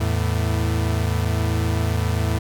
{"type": "tone pair together", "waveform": "40% pulse", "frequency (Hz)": [81.77, 109.4], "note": ["E2", "A2"], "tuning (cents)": [-13, -9], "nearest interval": "perfect fourth", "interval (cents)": 504, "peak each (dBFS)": -21, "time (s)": [0, 2.39], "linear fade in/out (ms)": 10, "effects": []}